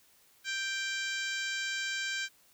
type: harmonic tone with a mistuned harmonic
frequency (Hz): 785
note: G5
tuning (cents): +2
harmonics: 2 / 3 / 4 / 5 / 6 / 7 / 8 / 9 / 10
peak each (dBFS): -35 / -39 / -41 / -43 / -45 / -46 / -47 / -48 / -49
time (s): 0.44-2.29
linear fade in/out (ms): 50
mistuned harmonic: 10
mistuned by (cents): -50
effects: white hiss -64 dBFS RMS until 2.53 s